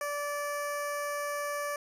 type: tone with notch filter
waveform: 15% pulse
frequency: 581 Hz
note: D5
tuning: 19 cents flat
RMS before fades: -34 dBFS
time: 0.01-1.76 s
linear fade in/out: 2 ms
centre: 3400 Hz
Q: 0.87
effects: resampled to 32000 Hz + 11-bit